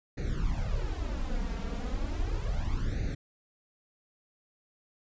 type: noise with flanger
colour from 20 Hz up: brown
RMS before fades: -31 dBFS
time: 0.17-3.15 s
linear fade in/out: 10 ms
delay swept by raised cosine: 0.47 to 4.37 ms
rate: 0.35 Hz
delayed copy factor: +1
effects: resampled to 16000 Hz